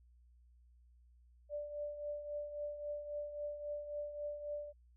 sine tone with tremolo, 588 Hz, D5, 2 cents sharp, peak -37 dBFS, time 1.49-4.73 s, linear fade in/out 50 ms, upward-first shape triangle, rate 3.7 Hz, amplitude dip 65%, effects added 60 Hz sine -62 dBFS peak until 4.96 s

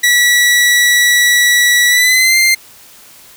sawtooth tone with pitch glide, 1944 to 2096 Hz, B6 to C7, -28 to +2 cents, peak -4 dBFS, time 0.03-2.55 s, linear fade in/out 10 ms, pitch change +130 cents, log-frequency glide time 1.88-2.37 s, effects white hiss -40 dBFS RMS until 3.36 s

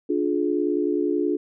sine chord, D diminished, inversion none, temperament just, 293.7 / 352.4 / 422.9 Hz, D4 / F4 / Ab4, 0 / +16 / +31 cents, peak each -24 / -24 / -26 dBFS, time 0.09-1.37 s, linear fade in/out 10 ms, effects none

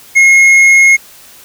sine tone with tanh clipping, 2158 Hz, C#7, 47 cents flat, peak -4 dBFS, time 0.15-0.97 s, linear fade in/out 20 ms, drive 7 dB, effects white hiss -38 dBFS RMS until 1.44 s

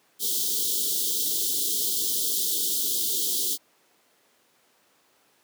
white band-stop noise, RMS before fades -26 dBFS, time 0.19-3.58 s, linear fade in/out 50 ms, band 470 to 3100 Hz, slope 96 dB/octave, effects pink hiss -63 dBFS RMS until 5.43 s + high-pass 300 Hz 12 dB/octave

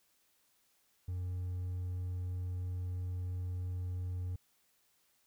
triangle tone with hard clipping, 90.3 Hz, F#2, 42 cents flat, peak -36 dBFS, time 1.08-4.36 s, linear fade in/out 5 ms, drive 5 dB, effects white hiss -73 dBFS RMS until 5.26 s

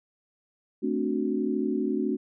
sine chord, D dominant seventh, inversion second, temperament equal, 220 / 261.6 / 293.7 / 370 Hz, A3 / C4 / D4 / F#4, 0 / 0 / 0 / 0 cents, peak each -30 dBFS, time 0.82-2.17 s, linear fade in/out 20 ms, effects none

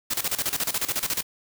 white noise with tremolo, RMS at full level -25 dBFS, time 0.1-1.23 s, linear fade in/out 10 ms, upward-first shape square, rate 14 Hz, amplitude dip 80%, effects none

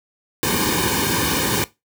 pink noise with comb filter, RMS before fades -20 dBFS, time 0.43-1.64 s, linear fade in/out 0 ms, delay 1.5 ms, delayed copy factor -1, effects noise-tail reverb RT60 0.2 s tail -18 dB re dry + high-pass 60 Hz 12 dB/octave

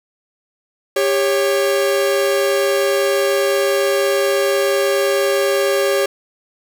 45% pulse tone pair together, 397.3 / 553 Hz, G4 / C#5, +23 / -4 cents, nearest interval tritone, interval 573 cents, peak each -17 dBFS, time 0.96-6.06 s, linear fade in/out 5 ms, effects none

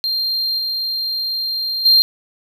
triangle tone with level steps, 4186 Hz, C8, in tune, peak -16 / -18 / -7 dBFS, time 0.04-2.02 s, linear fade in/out 0 ms, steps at 0.58 / 1.85 s, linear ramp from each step 10 ms, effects none

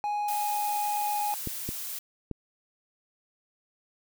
triangle tone, 830.6 Hz, G#5, in tune, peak -25 dBFS, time 0.04-1.34 s, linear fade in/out 0 ms
blue noise, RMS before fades -36 dBFS, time 0.28-1.99 s, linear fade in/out 5 ms
clicks, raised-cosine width 3 ms, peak -20 dBFS, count 3, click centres 1.473 / 1.69 / 2.313 s
effects none

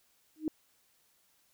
sine tone with exponential growth, 311.1 Hz, D#4, in tune, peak -25 dBFS, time 0.36-0.48 s, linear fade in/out 1 ms, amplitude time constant 26 ms, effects white hiss -70 dBFS RMS until 1.53 s

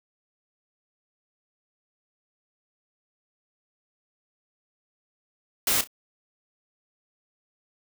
white noise with echo, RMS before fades -23 dBFS, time 5.67-5.81 s, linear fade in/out 2 ms, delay 32 ms, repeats 2, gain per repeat -13 dB, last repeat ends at 5.874 s, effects none

